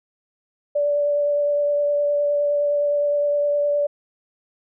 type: tone with vibrato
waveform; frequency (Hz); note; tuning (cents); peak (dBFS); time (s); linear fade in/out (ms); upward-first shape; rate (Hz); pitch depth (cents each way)
sine; 581; D5; -19; -17; 0.75-3.87; 10; triangle; 9.7; 13
effects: none